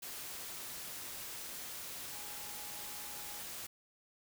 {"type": "tone in noise", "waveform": "sine", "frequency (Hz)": 830.6, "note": "G#5", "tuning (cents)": 0, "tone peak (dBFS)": -56, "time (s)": [2.11, 3.42], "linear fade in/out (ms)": 10, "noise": "white", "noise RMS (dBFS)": -45, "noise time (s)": [0.02, 3.67], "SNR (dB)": -14, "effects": []}